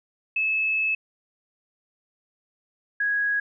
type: tone pair in turn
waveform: sine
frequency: 2600 / 1658.2 Hz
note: E7 / G#6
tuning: -24 / -3 cents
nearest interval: minor sixth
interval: 779 cents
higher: first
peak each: -21 dBFS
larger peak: neither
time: 0.36-0.95 / 3-3.4 s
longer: first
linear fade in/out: 5 ms
effects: none